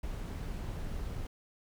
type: noise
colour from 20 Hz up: brown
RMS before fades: -38 dBFS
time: 0.03-1.27 s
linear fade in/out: 5 ms
effects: none